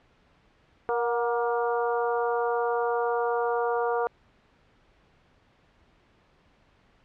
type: harmonic tone with a mistuned harmonic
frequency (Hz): 235.9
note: A#3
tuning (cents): +21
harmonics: 2 / 3 / 4 / 5 / 6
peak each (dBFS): -26 / -30 / -32 / -34 / -36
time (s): 0.89-4.07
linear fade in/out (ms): 0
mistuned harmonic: 3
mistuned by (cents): +39
effects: pink hiss -62 dBFS RMS until 7.04 s + low-pass 3000 Hz 12 dB/octave